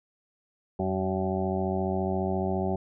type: harmonic tone with a mistuned harmonic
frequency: 94.5 Hz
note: F#2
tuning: 37 cents sharp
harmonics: 1 / 2 / 3 / 4 / 6 / 7 / 8 / 9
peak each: -33 / -30 / -39 / -31 / -37 / -35 / -35 / -42 dBFS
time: 0.79-2.76 s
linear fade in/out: 5 ms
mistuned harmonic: 1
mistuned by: -100 cents
effects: none